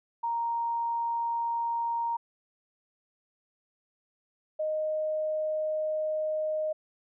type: tone pair in turn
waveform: sine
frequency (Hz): 932.3 / 619.9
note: A#5 / D#5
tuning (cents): 0 / -7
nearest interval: perfect fifth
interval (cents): 707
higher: first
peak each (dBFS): -27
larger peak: neither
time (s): 0.23-2.17 / 4.59-6.73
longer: second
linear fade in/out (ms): 10
effects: none

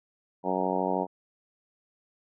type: harmonic tone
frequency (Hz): 93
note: F#2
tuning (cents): +9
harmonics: 2 / 3 / 4 / 5 / 6 / 7 / 8 / 9 / 10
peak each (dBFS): -34 / -34 / -34 / -34 / -34 / -34 / -34 / -34 / -34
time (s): 0.43-1.07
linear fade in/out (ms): 50
effects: none

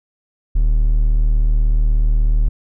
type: tone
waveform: triangle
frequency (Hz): 38.21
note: D#1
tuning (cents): -31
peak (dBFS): -9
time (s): 0.55-2.49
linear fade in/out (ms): 10
effects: none

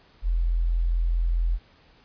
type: tone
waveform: sine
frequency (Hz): 42.34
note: E1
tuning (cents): +47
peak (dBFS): -20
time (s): 0.22-1.59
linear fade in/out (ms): 50
effects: pink hiss -57 dBFS RMS until 2.04 s + resampled to 11025 Hz

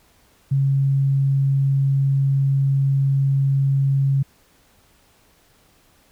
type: tone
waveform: sine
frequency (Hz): 137.1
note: C#3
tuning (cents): -19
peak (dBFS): -15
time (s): 0.51-4.23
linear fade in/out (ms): 10
effects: pink hiss -57 dBFS RMS until 6.11 s

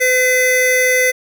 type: tone pair together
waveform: square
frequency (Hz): 507 / 2028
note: B4 / B6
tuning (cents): +45 / +45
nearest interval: 2 octaves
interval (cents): 2400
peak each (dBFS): -16 / -14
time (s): 0-1.12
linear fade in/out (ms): 20
effects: none

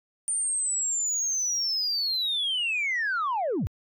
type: linear sweep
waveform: sine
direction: down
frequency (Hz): 9090 to 58.3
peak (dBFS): -23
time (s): 0.28-3.67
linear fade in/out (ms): 0
effects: tanh soft clip ceiling -22 dBFS

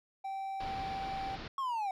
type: tone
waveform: triangle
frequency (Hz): 777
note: G5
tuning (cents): -16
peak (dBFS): -34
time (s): 0.24-1.36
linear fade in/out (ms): 10
type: low-pass noise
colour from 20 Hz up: pink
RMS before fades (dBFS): -44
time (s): 0.6-1.48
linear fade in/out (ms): 5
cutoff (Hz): 5000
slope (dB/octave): 48
type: linear sweep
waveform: triangle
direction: down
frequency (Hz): 1108.7 to 747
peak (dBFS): -30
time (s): 1.58-1.91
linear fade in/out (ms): 2
effects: none

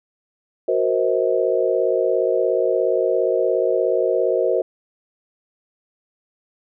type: chord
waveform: sine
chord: C half-diminished seventh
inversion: second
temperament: equal with one note detuned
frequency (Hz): 370 / 466.2 / 523.3 / 638.3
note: Gb4 / Bb4 / C5 / Eb5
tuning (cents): 0 / 0 / 0 / +44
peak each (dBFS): -22 / -21 / -21 / -23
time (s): 0.68-4.62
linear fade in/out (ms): 5
effects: none

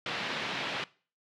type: band-pass noise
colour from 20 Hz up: white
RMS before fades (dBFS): -35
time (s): 0.06-0.84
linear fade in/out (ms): 2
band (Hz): 120 to 3600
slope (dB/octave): 24
effects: noise-tail reverb RT60 0.4 s tail -21 dB re dry

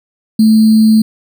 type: tone with sample-and-hold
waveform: sine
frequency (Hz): 219.1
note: A3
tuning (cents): -7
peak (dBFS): -4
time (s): 0.39-1.02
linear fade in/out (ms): 5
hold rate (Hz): 4410
effects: none

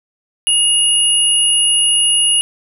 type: tone pair together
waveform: sine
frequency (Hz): 2864 / 10247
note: F7 / D#9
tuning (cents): +43 / +50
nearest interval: octave + minor seventh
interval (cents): 2207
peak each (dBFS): -13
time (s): 0.47-2.41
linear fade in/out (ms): 0
effects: none

